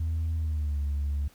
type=tone with pitch glide; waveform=sine; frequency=80.8 to 71.57 Hz; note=E2 to D2; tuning=-34 to -44 cents; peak=-24 dBFS; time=0-1.28 s; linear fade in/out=5 ms; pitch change=-210 cents; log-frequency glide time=0.36-0.79 s; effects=tanh soft clip ceiling -24 dBFS + pink hiss -59 dBFS RMS until 1.34 s